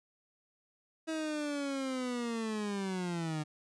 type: linear sweep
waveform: 30% pulse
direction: down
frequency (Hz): 322.4 to 150.1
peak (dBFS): -31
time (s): 1.07-3.44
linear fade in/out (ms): 20
effects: resampled to 22050 Hz

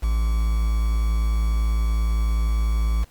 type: tone with quantisation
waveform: triangle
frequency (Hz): 55.2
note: A1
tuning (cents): +6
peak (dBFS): -16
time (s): 0.02-3.05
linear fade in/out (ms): 20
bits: 6
effects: pink hiss -56 dBFS RMS until 3.1 s + Opus 48 kbps

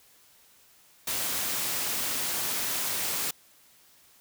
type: high-pass noise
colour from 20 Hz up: white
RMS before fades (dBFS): -30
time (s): 1.07-3.31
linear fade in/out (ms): 5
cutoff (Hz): 100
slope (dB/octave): 12
effects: white hiss -59 dBFS RMS until 4.2 s

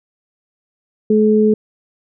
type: tone pair together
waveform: sine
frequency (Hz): 214.2 / 428.4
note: A3 / A4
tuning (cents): -46 / -46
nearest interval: octave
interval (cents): 1200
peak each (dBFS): -12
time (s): 1.1-1.54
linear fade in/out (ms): 5
effects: none

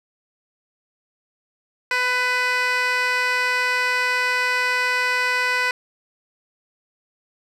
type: tone with band-pass filter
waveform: 15% pulse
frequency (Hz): 499.2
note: B4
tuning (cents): +19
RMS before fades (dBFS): -21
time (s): 1.91-5.71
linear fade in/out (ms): 2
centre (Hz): 2400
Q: 1.2
effects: none

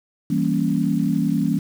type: chord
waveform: sine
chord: E diminished seventh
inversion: none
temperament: equal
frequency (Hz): 164.81 / 196 / 233.1 / 277.2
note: E3 / G3 / Bb3 / Db4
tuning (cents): 0 / 0 / 0 / 0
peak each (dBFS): -23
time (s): 0.3-1.59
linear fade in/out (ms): 5
effects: 7-bit

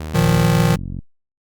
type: tone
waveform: sawtooth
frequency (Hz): 77.78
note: D#2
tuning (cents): 0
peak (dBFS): -22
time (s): 0-0.44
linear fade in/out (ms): 5
type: chord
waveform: square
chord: Bb suspended fourth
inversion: none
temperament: just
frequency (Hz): 116.54 / 155.39 / 174.81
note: Bb2 / Eb3 / F3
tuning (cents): 0 / -2 / +2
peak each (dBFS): -19 / -17 / -18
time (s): 0.14-0.76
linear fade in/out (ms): 10
type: click train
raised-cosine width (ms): 5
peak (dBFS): -16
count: 36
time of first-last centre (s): 0.22-0.989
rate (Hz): 45.5
effects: Opus 48 kbps

